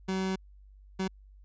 30% pulse tone bursts at uneven times, 189.3 Hz, F#3, 40 cents sharp, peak -26 dBFS, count 2, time 0.08-0.36 / 0.99-1.08 s, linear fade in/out 10 ms, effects added 49 Hz sine -51 dBFS peak until 1.44 s + resampled to 16000 Hz

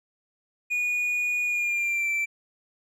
triangle tone with pitch glide, 2453 to 2338 Hz, D#7 to D7, -25 to -8 cents, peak -22 dBFS, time 0.7-2.26 s, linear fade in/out 20 ms, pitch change -83 cents, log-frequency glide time 1.45-2.1 s, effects none

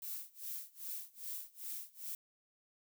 violet noise with tremolo, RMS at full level -42 dBFS, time 0.02-2.15 s, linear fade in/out 2 ms, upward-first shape sine, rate 2.5 Hz, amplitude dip 95%, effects none

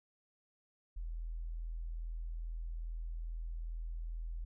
sine tone, 41.2 Hz, E1, in tune, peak -38 dBFS, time 0.96-4.45 s, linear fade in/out 10 ms, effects none

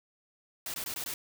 white noise bursts, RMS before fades -37 dBFS, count 5, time 0.66-1.14 s, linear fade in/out 2 ms, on 80 ms, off 20 ms, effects none

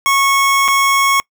25% pulse tone with dropouts, 1100 Hz, C#6, 14 cents flat, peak -7 dBFS, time 0.06-1.2 s, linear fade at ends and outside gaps 0 ms, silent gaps 0.68-0.684 s, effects noise-tail reverb RT60 0.1 s tail -25 dB re dry

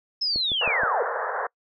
sine linear sweep, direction down, 5274 to 385 Hz, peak -22 dBFS, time 0.21-1.03 s, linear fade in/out 10 ms
click train, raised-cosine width 2 ms, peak -22 dBFS, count 4, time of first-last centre 0.36-0.835 s, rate 6.32 Hz
pink band-pass noise, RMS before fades -28 dBFS, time 0.61-1.47 s, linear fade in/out 5 ms, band 440 to 1800 Hz, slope 96 dB/octave
effects noise-tail reverb RT60 0.1 s tail -26 dB re dry

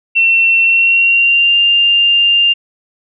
sine tone with pitch glide, 2705 to 2797 Hz, E7 to F7, +44 to +2 cents, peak -7 dBFS, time 0.15-2.54 s, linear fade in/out 20 ms, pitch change +58 cents, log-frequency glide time 0.63-1.57 s, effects none

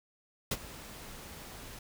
pink noise with ADSR envelope, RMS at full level -29 dBFS, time 0.51-1.79 s, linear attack 6 ms, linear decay 43 ms, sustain -18 dB, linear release 4 ms, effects none

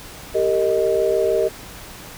sine chord, Eb major, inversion first, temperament equal with one note detuned, 392 / 458.4 / 622.3 Hz, G4 / Bb4 / Eb5, 0 / -29 / 0 cents, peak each -20 dBFS, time 0.34-1.49 s, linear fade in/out 20 ms, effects pink hiss -38 dBFS RMS until 2.17 s

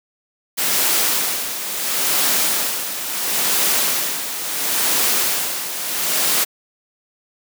white noise with tremolo, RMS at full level -17 dBFS, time 0.57-6.45 s, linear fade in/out 20 ms, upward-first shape sine, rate 0.73 Hz, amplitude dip 65%, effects high-pass 200 Hz 12 dB/octave

